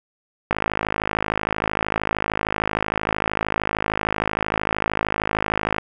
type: click train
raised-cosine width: 0.5 ms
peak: -5 dBFS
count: 281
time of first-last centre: 0.51-5.783 s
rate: 53.1 Hz
effects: none

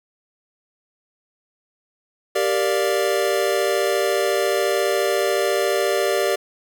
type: chord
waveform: square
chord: G minor seventh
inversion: none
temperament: equal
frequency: 392 / 466.2 / 587.3 / 698.5 Hz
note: G4 / Bb4 / D5 / F5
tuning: 0 / 0 / 0 / 0 cents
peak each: -23 / -25 / -23 / -29 dBFS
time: 2.35-6.36 s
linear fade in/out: 10 ms
effects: none

